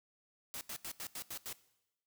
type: noise bursts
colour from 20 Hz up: white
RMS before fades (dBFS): -43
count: 7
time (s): 0.54-1.528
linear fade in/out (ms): 0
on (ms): 70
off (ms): 83
effects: noise-tail reverb RT60 0.9 s tail -19 dB re dry